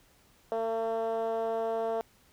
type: tone with band-pass filter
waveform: 10% pulse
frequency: 225.8 Hz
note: A3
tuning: 45 cents sharp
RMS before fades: -31 dBFS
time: 0.52-2.01 s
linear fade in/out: 0 ms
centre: 560 Hz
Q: 8.6
effects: pink hiss -63 dBFS RMS until 2.32 s